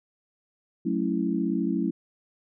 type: chord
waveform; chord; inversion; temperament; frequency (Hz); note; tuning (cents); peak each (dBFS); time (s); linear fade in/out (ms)
sine; F# minor seventh; none; equal with one note detuned; 185 / 218.9 / 277.2 / 329.6; F#3 / A3 / C#4 / E4; 0 / -9 / 0 / 0; -29; 0.85-1.91; 10
effects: none